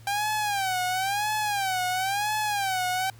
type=tone with vibrato; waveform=sawtooth; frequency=790 Hz; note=G5; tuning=13 cents sharp; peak=-21 dBFS; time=0.07-3.1 s; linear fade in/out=2 ms; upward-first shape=sine; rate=0.98 Hz; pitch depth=140 cents each way; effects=added 112 Hz sine -47 dBFS peak until 3.19 s + pink hiss -56 dBFS RMS until 3.19 s